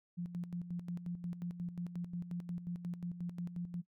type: tone with tremolo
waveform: sine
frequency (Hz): 174.61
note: F3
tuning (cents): 0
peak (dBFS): -36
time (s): 0.17-3.82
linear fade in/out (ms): 20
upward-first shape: square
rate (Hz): 5.6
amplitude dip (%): 65
effects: noise-tail reverb RT60 0.1 s tail -20 dB re dry